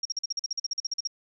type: tone bursts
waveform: sine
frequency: 5588 Hz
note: F8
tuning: in tune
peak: -26 dBFS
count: 16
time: 0.03-1.074 s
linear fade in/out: 5 ms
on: 24 ms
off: 44 ms
effects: none